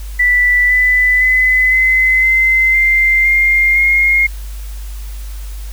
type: tone with pitch steps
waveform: sine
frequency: 1973 / 1995.9 / 2019 / 2043 / 2066 / 2090 / 2115 / 2139 Hz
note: B6 / B6 / B6 / C7 / C7 / C7 / C7 / C7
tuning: -2 / +18 / +38 / -42 / -22 / -2 / +18 / +38 cents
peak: -8 dBFS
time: 0.19-4.27 s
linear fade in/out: 10 ms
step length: 510 ms
effects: added 50 Hz sine -23 dBFS peak until 5.72 s + white hiss -39 dBFS RMS until 5.72 s